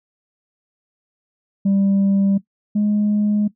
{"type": "tone pair in turn", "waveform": "sine", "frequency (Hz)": [196.9, 208.6], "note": ["G3", "G#3"], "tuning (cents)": [8, 8], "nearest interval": "minor second", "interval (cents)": 100, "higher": "second", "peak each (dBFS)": [-11, -13], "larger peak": "first", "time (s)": [[1.65, 2.38], [2.75, 3.48]], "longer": "neither", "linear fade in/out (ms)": 10, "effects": ["noise-tail reverb RT60 0.1 s tail -17 dB re dry", "tanh soft clip ceiling -12 dBFS"]}